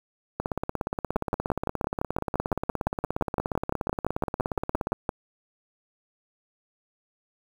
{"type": "two click trains", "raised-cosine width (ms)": 1, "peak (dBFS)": [-13, -11], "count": [78, 24], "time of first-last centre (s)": [[0.4, 4.929], [1.16, 5.092]], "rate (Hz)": [17, 5.85], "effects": ["7-bit"]}